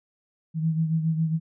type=beating tone pair; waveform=sine; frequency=160 / 167.3 Hz; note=D#3 / E3; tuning=+49 / +26 cents; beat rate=7.3 Hz; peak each=-22 / -30 dBFS; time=0.54-1.4 s; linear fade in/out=50 ms; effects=none